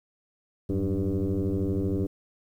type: tone with frequency modulation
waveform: sine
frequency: 102.6 Hz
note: G#2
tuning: 21 cents flat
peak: -23 dBFS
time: 0.69-2.07 s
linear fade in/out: 10 ms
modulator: 96.2 Hz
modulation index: 3.4
effects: tanh soft clip ceiling -19 dBFS + 10-bit